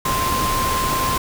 sine tone in noise, 1046.5 Hz, C6, in tune, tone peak -20 dBFS, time 0.05-1.18 s, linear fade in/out 5 ms, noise pink, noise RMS -23 dBFS, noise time 0.05-1.18 s, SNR 0 dB, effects none

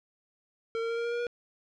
square tone with pitch steps, 455.2 / 459.2 / 463.2 / 467.2 / 471.3 / 475.4 / 479.5 Hz, A#4 / A#4 / A#4 / A#4 / A#4 / A#4 / A#4, -41 / -26 / -11 / +4 / +19 / +34 / +49 cents, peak -30 dBFS, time 0.75-1.268 s, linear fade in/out 0 ms, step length 74 ms, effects low-pass 3000 Hz 12 dB/octave

